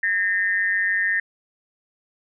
sine tone with amplitude modulation, 1827 Hz, A#6, 35 cents flat, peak -15 dBFS, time 0.03-1.2 s, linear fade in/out 5 ms, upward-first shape sine, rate 194 Hz, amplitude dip 80%, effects none

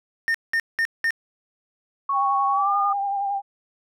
triangle tone bursts, 1825 Hz, A#6, 37 cents flat, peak -17 dBFS, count 4, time 0.28-1.106 s, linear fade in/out 0 ms, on 64 ms, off 190 ms
sine tone with pitch glide, 1108 to 1215.3 Hz, C#6 to D#6, -1 to -41 cents, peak -20 dBFS, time 2.09-2.93 s, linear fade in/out 5 ms, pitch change +160 cents, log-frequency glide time 2.51-2.74 s
sine tone with vibrato, 798 Hz, G5, 31 cents sharp, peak -22 dBFS, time 2.12-3.42 s, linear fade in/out 50 ms, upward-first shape sine, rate 11 Hz, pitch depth 31 cents each way
effects none

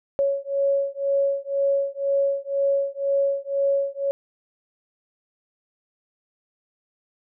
sine beating tone pair, 554.4 / 556.4 Hz, C#5 / C#5, 0 / +6 cents, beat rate 2 Hz, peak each -23 dBFS, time 0.19-4.11 s, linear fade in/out 0 ms, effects none

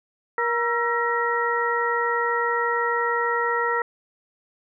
harmonic tone with a mistuned harmonic, 473 Hz, A#4, 25 cents sharp, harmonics 1 / 2 / 3 / 4, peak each -26 / -26 / -26 / -26 dBFS, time 0.38-3.82 s, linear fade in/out 2 ms, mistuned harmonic 3, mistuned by -89 cents, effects none

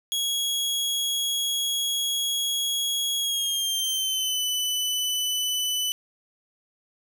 sawtooth tone with pitch glide, 3322 to 2994 Hz, G#7 to F#7, 0 to +20 cents, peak -21 dBFS, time 0.12-5.92 s, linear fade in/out 0 ms, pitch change -180 cents, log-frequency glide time 3.18-4.44 s, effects none

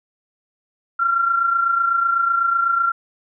sine tone pair together, 1368.9 / 1396.9 Hz, F6 / F6, -35 / 0 cents, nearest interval unison, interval 35 cents, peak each -16 / -24 dBFS, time 0.99-2.92 s, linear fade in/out 10 ms, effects none

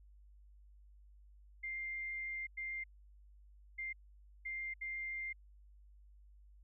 sine tone bursts at uneven times, 2102 Hz, C7, 7 cents sharp, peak -39 dBFS, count 5, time 1.63-2.47 / 2.57-2.84 / 3.78-3.93 / 4.45-4.74 / 4.81-5.33 s, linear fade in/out 10 ms, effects added 50 Hz sine -58 dBFS peak until 6.63 s

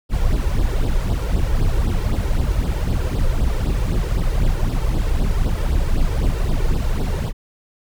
brown noise with flanger, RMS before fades -18 dBFS, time 0.09-7.33 s, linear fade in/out 50 ms, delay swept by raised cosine 0.22 to 2.22 ms, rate 3.9 Hz, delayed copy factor +0.8, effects none

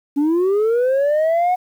sine linear sweep, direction up, 277.2 to 740 Hz, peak -11 dBFS, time 0.16-1.56 s, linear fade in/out 20 ms, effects tanh soft clip ceiling -13 dBFS + 8-bit

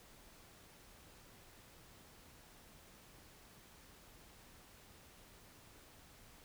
silence, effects pink hiss -61 dBFS RMS until 6.44 s

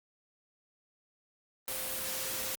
sine tone in noise, 523.3 Hz, C5, in tune, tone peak -47 dBFS, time 1.68-2.55 s, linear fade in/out 0 ms, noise white, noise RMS -36 dBFS, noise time 1.68-2.55 s, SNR -14 dB, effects Opus 32 kbps

